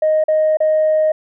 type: tone with dropouts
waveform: sine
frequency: 622.3 Hz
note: D#5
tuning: in tune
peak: -10 dBFS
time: 0.02-1.12 s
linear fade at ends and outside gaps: 5 ms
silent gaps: 0.24-0.282 / 0.571-0.603 s
effects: tanh soft clip ceiling -8 dBFS